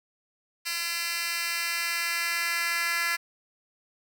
10% pulse tone with high-pass filter sweep, 339.8 Hz, F4, 47 cents flat, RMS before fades -29 dBFS, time 0.65-3.17 s, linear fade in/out 20 ms, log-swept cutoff 3000 to 1900 Hz, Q 1.5, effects none

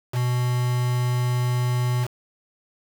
triangle tone with quantisation, 123.47 Hz, B2, in tune, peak -18 dBFS, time 0.12-2.08 s, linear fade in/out 50 ms, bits 5, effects none

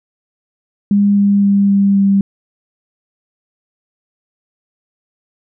sine tone with pitch steps, 202.4 / 201.1 / 199.84 / 198.58 / 197.32 Hz, G#3 / G3 / G3 / G3 / G3, -44 / +44 / +34 / +23 / +12 cents, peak -8 dBFS, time 0.91-2.21 s, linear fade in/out 2 ms, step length 260 ms, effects none

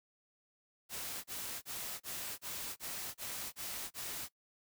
white noise bursts, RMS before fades -42 dBFS, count 9, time 0.89-4.288 s, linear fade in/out 50 ms, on 350 ms, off 31 ms, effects noise-tail reverb RT60 0.1 s tail -20 dB re dry

